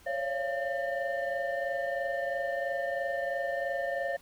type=tone cluster; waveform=sine; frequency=545 / 568 / 686 / 1799 Hz; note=C#5 / C#5 / F5 / A6; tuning=-29 / +42 / -31 / +38 cents; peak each=-33 / -35 / -33 / -35 dBFS; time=0.06-4.17 s; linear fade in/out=10 ms; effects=tanh soft clip ceiling -25 dBFS + pink hiss -58 dBFS RMS until 4.21 s